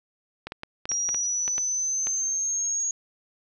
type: clicks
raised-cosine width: 0.3 ms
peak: -18 dBFS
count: 10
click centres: 0.47 / 0.521 / 0.634 / 0.855 / 0.917 / 1.09 / 1.146 / 1.479 / 1.581 / 2.07 s
type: linear sweep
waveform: sine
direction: up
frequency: 5680 to 6645 Hz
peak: -24 dBFS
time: 0.89-2.91 s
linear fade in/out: 2 ms
effects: none